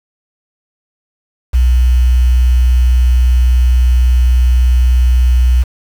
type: tone with quantisation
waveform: sine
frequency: 61.8 Hz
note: B1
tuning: 2 cents sharp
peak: -6 dBFS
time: 1.53-5.64 s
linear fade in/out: 20 ms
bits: 5
effects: none